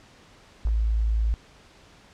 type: tone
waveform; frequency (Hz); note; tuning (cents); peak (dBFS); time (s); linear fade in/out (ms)
sine; 55; A1; 0; -20; 0.65-1.34; 0
type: clicks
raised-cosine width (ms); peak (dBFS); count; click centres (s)
1; -30 / -34; 2; 0.672 / 0.686
effects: pink hiss -53 dBFS RMS until 2.13 s + low-pass 6000 Hz 12 dB/octave